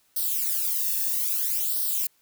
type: noise with flanger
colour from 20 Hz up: violet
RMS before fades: -26 dBFS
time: 0.16-2.07 s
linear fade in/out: 5 ms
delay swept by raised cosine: 0.21 to 1.15 ms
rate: 0.61 Hz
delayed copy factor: +0.9
effects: white hiss -65 dBFS RMS until 2.21 s